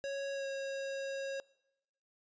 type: tone with pitch glide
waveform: square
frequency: 553 to 545.7 Hz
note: C#5 to C#5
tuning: -4 to -27 cents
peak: -37 dBFS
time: 0.04-1.4 s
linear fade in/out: 0 ms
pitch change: -23 cents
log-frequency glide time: 0.33-0.46 s
effects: noise-tail reverb RT60 0.9 s tail -24 dB re dry + resampled to 16000 Hz